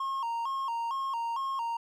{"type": "tone with vibrato", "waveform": "triangle", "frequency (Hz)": 1001, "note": "B5", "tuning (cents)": 23, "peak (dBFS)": -28, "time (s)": [0, 1.77], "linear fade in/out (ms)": 5, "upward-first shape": "square", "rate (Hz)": 2.2, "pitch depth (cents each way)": 130, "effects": []}